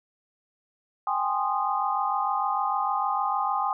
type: chord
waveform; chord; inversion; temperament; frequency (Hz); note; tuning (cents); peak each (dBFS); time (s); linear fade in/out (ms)
sine; Ab major seventh; third; equal with one note detuned; 784 / 830.6 / 1046.5 / 1233.1; G5 / Ab5 / C6 / Eb6; 0 / 0 / 0 / -16; -29; 1.07-3.73; 2
effects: none